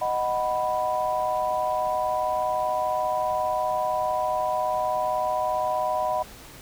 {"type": "chord", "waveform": "sine", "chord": "B major", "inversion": "first", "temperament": "equal with one note detuned", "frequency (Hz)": [622.3, 742.6, 987.8], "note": ["D#5", "F#5", "B5"], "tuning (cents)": [0, 6, 0], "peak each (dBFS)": -27, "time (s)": [0.01, 6.23], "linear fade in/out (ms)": 10, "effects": ["pink hiss -45 dBFS RMS until 6.61 s"]}